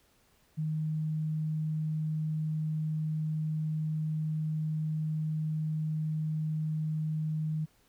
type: tone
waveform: sine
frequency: 155.56 Hz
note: D#3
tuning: in tune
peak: -29 dBFS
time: 0.57-7.66 s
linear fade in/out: 20 ms
effects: pink hiss -67 dBFS RMS until 7.88 s